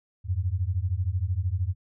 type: beating tone pair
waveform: sine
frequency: 85.3 / 98.3 Hz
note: F2 / G2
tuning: -40 / +5 cents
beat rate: 13 Hz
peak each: -27 dBFS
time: 0.24-1.75 s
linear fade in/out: 50 ms
effects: none